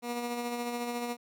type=tone with tremolo; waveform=15% pulse; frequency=240 Hz; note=B3; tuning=49 cents flat; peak=-25 dBFS; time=0.02-1.17 s; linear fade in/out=50 ms; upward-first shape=sine; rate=14 Hz; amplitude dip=35%; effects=none